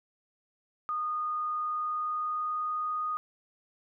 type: tone with pitch glide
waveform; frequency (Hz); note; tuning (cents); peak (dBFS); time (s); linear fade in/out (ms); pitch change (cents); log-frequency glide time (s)
sine; 1229 to 1238.3; D#6 to D#6; -22 to -9; -29; 0.89-3.17; 0; +13; 1.53-3.03
effects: none